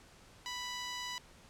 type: tone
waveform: 10% pulse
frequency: 987.8 Hz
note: B5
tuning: in tune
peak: -30 dBFS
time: 0.46-1.18 s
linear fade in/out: 0 ms
effects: pink hiss -59 dBFS RMS until 1.49 s + low-pass 9000 Hz 12 dB/octave